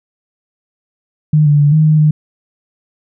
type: tone with pitch steps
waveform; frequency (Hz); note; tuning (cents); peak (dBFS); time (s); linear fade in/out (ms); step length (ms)
sine; 152.5 / 146.7 / 145.4 / 155.7 / 154.4 / 152.4; D#3 / D3 / D3 / D#3 / D#3 / D#3; -34 / -2 / -17 / +2 / -13 / -36; -6; 1.33-2.11; 5; 130
effects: none